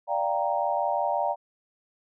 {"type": "chord", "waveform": "sine", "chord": "G minor seventh", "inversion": "second", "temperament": "equal", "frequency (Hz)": [587.3, 698.5, 784, 932.3], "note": ["D5", "F5", "G5", "Bb5"], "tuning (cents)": [0, 0, 0, 0], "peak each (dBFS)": -29, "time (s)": [0.07, 1.36], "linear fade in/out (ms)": 50, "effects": []}